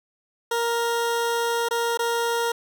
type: tone with dropouts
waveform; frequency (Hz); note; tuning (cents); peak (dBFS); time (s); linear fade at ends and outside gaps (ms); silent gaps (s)
20% pulse; 467.7; A#4; +6; -17; 0.51-2.52; 5; 1.687-1.709 / 1.974-1.991
effects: none